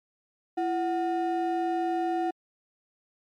triangle ring-modulated tone, 539 Hz, C#5, 49 cents flat, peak -20 dBFS, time 0.57-2.31 s, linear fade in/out 10 ms, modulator 202 Hz, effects MP3 96 kbps

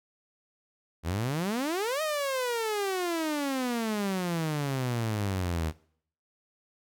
sawtooth exponential two-way sweep, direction up then down, 76.5 to 634 to 76.5 Hz, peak -24 dBFS, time 1.03-5.73 s, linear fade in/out 50 ms, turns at 2.02 s, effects noise-tail reverb RT60 0.6 s tail -21 dB re dry

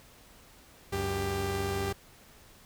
sawtooth tone cluster, 69.4 / 94.2 / 395 Hz, C#2 / F#2 / G4, +3 / +32 / +13 cents, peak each -36 / -30 / -28 dBFS, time 0.92-1.93 s, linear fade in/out 10 ms, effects pink hiss -56 dBFS RMS until 2.65 s

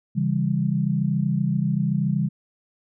sine chord, C# diminished, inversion none, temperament just, 138.59 / 166.31 / 199.57 Hz, C#3 / E3 / G3, 0 / +16 / +31 cents, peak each -24 dBFS, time 0.15-2.29 s, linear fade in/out 20 ms, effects none

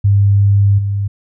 sine tone with level steps, 100.3 Hz, G2, 40 cents sharp, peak -7 / -14 dBFS, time 0.04-1.08 s, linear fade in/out 10 ms, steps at 0.78 s, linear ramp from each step 10 ms, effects none

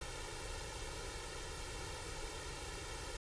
pink noise with comb filter, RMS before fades -45 dBFS, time 0.01-3.17 s, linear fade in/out 5 ms, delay 2.2 ms, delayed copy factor +0.95, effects resampled to 22050 Hz

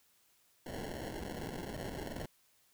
white noise with sample-and-hold, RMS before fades -42 dBFS, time 0.66-2.26 s, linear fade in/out 5 ms, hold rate 1225 Hz, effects white hiss -70 dBFS RMS until 2.73 s

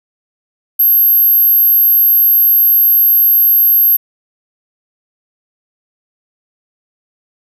sine tone, 12544 Hz, G9, in tune, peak -6 dBFS, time 0.79-3.97 s, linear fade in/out 10 ms, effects none

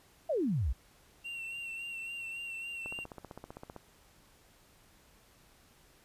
sine exponential sweep, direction down, 698.5 to 52.8 Hz, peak -28 dBFS, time 0.29-0.73 s, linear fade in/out 10 ms
triangle tone with vibrato, 2733 Hz, F7, 38 cents flat, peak -37 dBFS, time 1.24-3.05 s, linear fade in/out 20 ms, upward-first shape sine, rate 3.6 Hz, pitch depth 33 cents each way
click train, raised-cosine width 1 ms, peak -30 dBFS, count 15, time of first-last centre 2.86-3.763 s, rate 15.5 Hz
effects pink hiss -63 dBFS RMS until 6.04 s + resampled to 32000 Hz

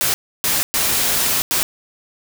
white noise bursts at uneven times, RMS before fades -18 dBFS, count 4, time 0.01-0.14 / 0.44-0.63 / 0.74-1.42 / 1.51-1.63 s, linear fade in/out 0 ms, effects none

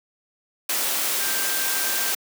sine tone in noise, 1574 Hz, G6, 7 cents sharp, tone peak -32 dBFS, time 1.2-2.12 s, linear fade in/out 5 ms, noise white, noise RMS -24 dBFS, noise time 0.69-2.15 s, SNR -11 dB, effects high-pass 300 Hz 12 dB/octave

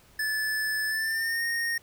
square tone with pitch glide, 1739 to 1853.1 Hz, A6 to A#6, -21 to -11 cents, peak -27 dBFS, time 0.19-1.78 s, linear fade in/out 5 ms, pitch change +110 cents, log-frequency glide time 0.87-1.44 s, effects pink hiss -58 dBFS RMS until 1.82 s

